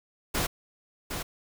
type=noise with echo; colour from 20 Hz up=pink; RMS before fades=-28 dBFS; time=0.34-0.47 s; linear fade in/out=10 ms; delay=760 ms; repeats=1; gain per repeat=-6 dB; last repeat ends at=1.23 s; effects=none